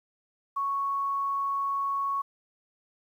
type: tone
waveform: sine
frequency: 1108.7 Hz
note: C#6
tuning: in tune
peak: -26 dBFS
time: 0.56-2.22 s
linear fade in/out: 10 ms
effects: 10-bit